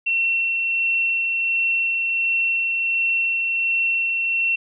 sine tone with tremolo, 2713 Hz, E7, 49 cents sharp, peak -17 dBFS, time 0.06-4.56 s, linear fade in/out 10 ms, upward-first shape sine, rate 1.4 Hz, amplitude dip 25%, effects none

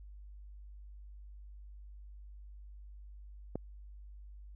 click, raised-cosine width 2 ms, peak -22 dBFS, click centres 3.556 s, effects added 50 Hz sine -48 dBFS peak until 4.55 s

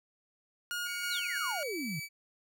sawtooth tone with tremolo, 1432 Hz, F6, 43 cents sharp, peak -30 dBFS, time 0.71-1.63 s, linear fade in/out 0 ms, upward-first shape square, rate 3.1 Hz, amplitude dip 35%
sawtooth tone with pitch glide, 2243 to 2295 Hz, C#7 to D7, +20 to -40 cents, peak -35 dBFS, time 0.85-2.09 s, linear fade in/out 50 ms, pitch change +40 cents, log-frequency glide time 1.54-1.75 s
sine exponential sweep, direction down, 4452 to 138.8 Hz, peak -35 dBFS, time 1.1-2 s, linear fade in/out 10 ms
effects none

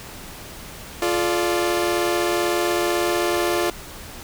sawtooth chord, D minor, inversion first, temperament equal with one note detuned, 349.2 / 431.4 / 587.3 Hz, F4 / A4 / D5, 0 / -34 / 0 cents, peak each -17 / -23 / -22 dBFS, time 1.02-3.7 s, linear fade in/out 2 ms, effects pink hiss -38 dBFS RMS until 4.23 s

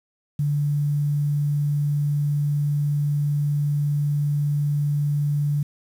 sine tone with quantisation, 145.8 Hz, D3, 12 cents flat, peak -19 dBFS, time 0.39-5.63 s, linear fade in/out 5 ms, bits 8, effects none

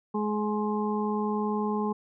harmonic tone, 210.7 Hz, G#3, 25 cents sharp, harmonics 1 / 2 / 4 / 5, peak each -28 / -31 / -34 / -35 dBFS, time 0.14-1.93 s, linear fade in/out 10 ms, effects none

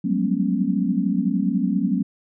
sine tone cluster, 181.2 / 191.7 / 205.5 / 238.6 / 274.6 Hz, F#3 / G3 / G#3 / A#3 / C#4, -36 / -38 / -18 / +41 / -16 cents, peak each -25 dBFS, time 0.04-2.03 s, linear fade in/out 10 ms, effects none

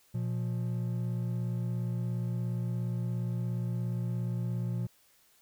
triangle tone pair together, 120 / 177.12 Hz, B2 / F3, -49 / +25 cents, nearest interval perfect fifth, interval 674 cents, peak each -29 / -34 dBFS, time 0.14-4.87 s, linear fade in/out 10 ms, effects white hiss -65 dBFS RMS until 5.41 s

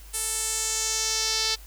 sawtooth tone with band-pass filter sweep, 441.3 Hz, A4, 5 cents sharp, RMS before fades -27 dBFS, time 0.13-1.56 s, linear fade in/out 20 ms, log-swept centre 9500 to 4700 Hz, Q 2.7, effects added 50 Hz sine -43 dBFS peak until 1.66 s + white hiss -51 dBFS RMS until 1.66 s

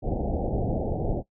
pink low-pass noise, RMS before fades -27 dBFS, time 0.02-1.23 s, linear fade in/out 50 ms, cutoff 800 Hz, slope 96 dB/octave, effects noise-tail reverb RT60 0.1 s tail -17 dB re dry

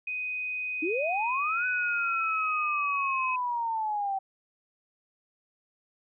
sine tone with pitch glide, 2500 to 2547 Hz, D#7 to D#7, +8 to +40 cents, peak -30 dBFS, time 0.07-3.36 s, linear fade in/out 5 ms, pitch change +32 cents, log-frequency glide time 1.24-2.45 s
sine linear two-way sweep, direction up then down, 293.7 to 1500 to 766 Hz, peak -27 dBFS, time 0.82-4.19 s, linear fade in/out 10 ms, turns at 1.66 s
effects none

